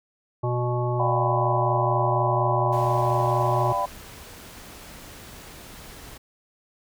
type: harmonic tone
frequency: 122.3 Hz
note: B2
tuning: 16 cents flat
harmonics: 1 / 3 / 5 / 7 / 9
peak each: -24 / -29 / -31 / -32 / -34 dBFS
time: 0.43-3.73 s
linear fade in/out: 10 ms
type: chord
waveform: sine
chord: G dominant seventh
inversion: second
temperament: equal with one note detuned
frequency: 587.3 / 698.5 / 784 / 998.7 Hz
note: D5 / F5 / G5 / B5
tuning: 0 / 0 / 0 / +19 cents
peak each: -29 / -30 / -29 / -25 dBFS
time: 0.99-3.86 s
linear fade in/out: 10 ms
type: noise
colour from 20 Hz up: pink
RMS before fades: -43 dBFS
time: 2.72-6.18 s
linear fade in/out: 10 ms
effects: none